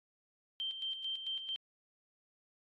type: tone with tremolo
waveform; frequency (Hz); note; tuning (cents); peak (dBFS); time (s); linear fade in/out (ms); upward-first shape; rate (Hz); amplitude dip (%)
sine; 3136; G7; 0; -35; 0.6-1.56; 0; square; 4.5; 55
effects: AAC 32 kbps